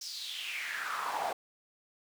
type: noise with high-pass filter sweep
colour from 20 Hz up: brown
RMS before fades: -37 dBFS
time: 0.01-1.33 s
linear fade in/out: 5 ms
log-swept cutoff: 5500 to 680 Hz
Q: 5.2
effects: none